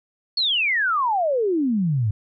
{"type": "exponential sweep", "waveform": "sine", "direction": "down", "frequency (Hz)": [4435, 99.2], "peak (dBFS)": -18, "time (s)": [0.37, 2.11], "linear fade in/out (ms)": 5, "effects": []}